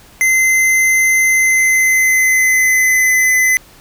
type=tone with pitch glide; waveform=square; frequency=2065 to 2026 Hz; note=C7 to B6; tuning=-23 to +44 cents; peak=-10 dBFS; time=0.21-3.57 s; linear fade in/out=0 ms; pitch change=-33 cents; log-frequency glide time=1.25-3.17 s; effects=pink hiss -43 dBFS RMS until 3.8 s